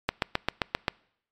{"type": "click train", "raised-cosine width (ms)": 0.3, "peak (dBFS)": -7, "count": 7, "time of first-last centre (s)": [0.09, 0.882], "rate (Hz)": 7.58, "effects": ["noise-tail reverb RT60 0.7 s tail -25 dB re dry", "MP3 96 kbps"]}